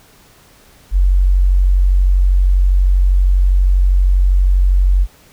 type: tone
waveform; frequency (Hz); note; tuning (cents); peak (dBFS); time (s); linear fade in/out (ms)
sine; 46.25; F#1; 0; -8; 0.91-5.07; 50
effects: pink hiss -47 dBFS RMS until 5.32 s